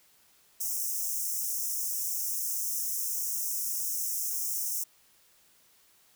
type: high-pass noise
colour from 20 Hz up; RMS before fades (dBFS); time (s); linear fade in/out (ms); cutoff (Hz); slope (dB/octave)
white; -32; 0.6-4.84; 10; 5400; 96
effects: white hiss -63 dBFS RMS until 6.15 s